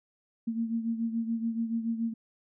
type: beating tone pair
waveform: sine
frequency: 227.4 / 234.4 Hz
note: A#3 / A#3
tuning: -43 / +10 cents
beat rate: 7 Hz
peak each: -29 / -35 dBFS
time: 0.47-2.14 s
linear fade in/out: 10 ms
effects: none